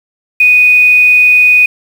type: tone with quantisation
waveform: sine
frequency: 2483 Hz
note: D#7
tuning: 4 cents flat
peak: -3 dBFS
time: 0.4-1.66 s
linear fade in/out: 5 ms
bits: 5
effects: none